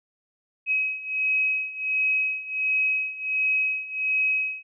sine beating tone pair, 2544 / 2545.4 Hz, D#7 / D#7, +38 / +39 cents, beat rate 1.4 Hz, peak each -27 / -24 dBFS, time 0.66-4.63 s, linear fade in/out 50 ms, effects none

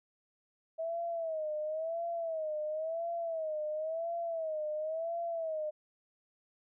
sine tone with vibrato, 643 Hz, E5, 43 cents flat, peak -33 dBFS, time 0.78-5.71 s, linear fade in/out 20 ms, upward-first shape sine, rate 0.96 Hz, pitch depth 100 cents each way, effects none

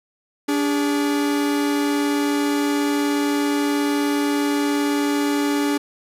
45% pulse tone pair together, 288.7 / 407.6 Hz, D4 / G#4, -30 / -32 cents, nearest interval tritone, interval 598 cents, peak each -19 / -26 dBFS, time 0.48-5.78 s, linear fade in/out 10 ms, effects resampled to 32000 Hz + 8-bit

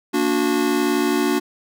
square chord, Bb augmented, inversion none, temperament just, 233.1 / 291.4 / 364.2 Hz, Bb3 / D4 / F#4, 0 / -13 / -27 cents, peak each -25 / -21 / -22 dBFS, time 0.13-1.4 s, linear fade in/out 20 ms, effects none

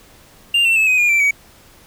triangle tone with pitch steps, 2794 / 2697 / 2604 / 2514 / 2427 / 2343 / 2262 Hz, F7 / E7 / E7 / D#7 / D#7 / D7 / C#7, 0 / +39 / -22 / +17 / -44 / -5 / +34 cents, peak -10 dBFS, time 0.54-1.31 s, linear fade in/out 5 ms, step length 110 ms, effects pink hiss -47 dBFS RMS until 1.86 s

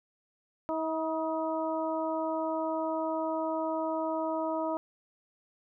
harmonic tone with a mistuned harmonic, 320 Hz, D#4, 49 cents sharp, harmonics 1 / 2 / 3 / 4, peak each -34 / -32 / -35 / -40 dBFS, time 0.69-4.77 s, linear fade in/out 0 ms, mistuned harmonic 4, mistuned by -30 cents, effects none

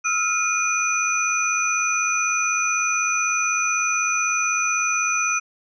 sine tone cluster, 1298 / 1394 / 2456 / 6000 Hz, E6 / F6 / D#7 / F#8, -27 / -4 / -23 / +23 cents, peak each -26 / -28 / -22 / -25 dBFS, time 0.04-5.4 s, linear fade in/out 20 ms, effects none

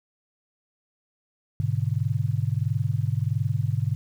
sine chord, G# diminished, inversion none, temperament equal with one note detuned, 103.83 / 125.34 / 146.83 Hz, G#2 / B2 / D3, 0 / +26 / 0 cents, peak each -26 / -26 / -28 dBFS, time 1.6-3.95 s, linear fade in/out 0 ms, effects 9-bit

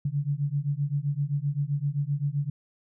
sine beating tone pair, 139.6 / 147.3 Hz, C#3 / D3, +13 / +6 cents, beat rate 7.7 Hz, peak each -28 / -28 dBFS, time 0.05-2.5 s, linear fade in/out 5 ms, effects none

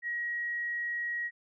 sine tone, 1900 Hz, A#6, 33 cents sharp, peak -31 dBFS, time 0.02-1.31 s, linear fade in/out 50 ms, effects none

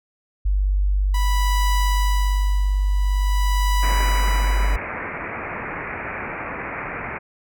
sine tone, 48.81 Hz, G1, 7 cents flat, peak -16 dBFS, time 0.45-4.77 s, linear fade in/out 10 ms
sawtooth tone with tremolo, 985 Hz, B5, 5 cents flat, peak -19 dBFS, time 1.14-4.76 s, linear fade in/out 5 ms, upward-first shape sine, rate 0.45 Hz, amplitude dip 85%
white low-pass noise, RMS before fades -30 dBFS, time 3.82-7.19 s, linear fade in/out 20 ms, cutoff 2400 Hz, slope 96 dB/octave
effects none

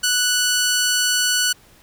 10% pulse tone, 1480 Hz, F#6, in tune, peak -8 dBFS, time 0.03-1.53 s, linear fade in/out 10 ms, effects pink hiss -51 dBFS RMS until 1.82 s

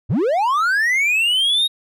triangle linear sweep, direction up, 73.42 to 3784 Hz, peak -13 dBFS, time 0.09-1.68 s, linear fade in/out 20 ms, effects none

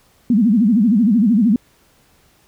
sine tone with vibrato, 220 Hz, A3, in tune, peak -10 dBFS, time 0.3-1.56 s, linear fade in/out 2 ms, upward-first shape sine, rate 13 Hz, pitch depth 220 cents each way, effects pink hiss -55 dBFS RMS until 2.47 s

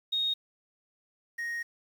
sine / triangle tone pair in turn, 3729 / 1869.1 Hz, A#7 / A#6, 0 / +4 cents, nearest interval octave, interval 1196 cents, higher first, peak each -26 / -30 dBFS, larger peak first, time 0.12-0.34 / 1.38-1.63 s, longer second, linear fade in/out 10 ms, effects 9-bit

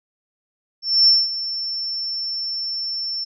sine tone with ADSR envelope, 5390 Hz, E8, 38 cents sharp, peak -9 dBFS, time 0.82-3.25 s, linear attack 250 ms, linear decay 210 ms, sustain -14 dB, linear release 18 ms, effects none

